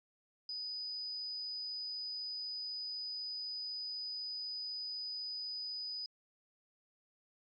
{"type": "tone", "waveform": "sine", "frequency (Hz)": 4978, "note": "D#8", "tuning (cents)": 0, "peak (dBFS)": -39, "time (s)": [0.49, 6.06], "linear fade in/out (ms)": 2, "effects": ["AAC 64 kbps"]}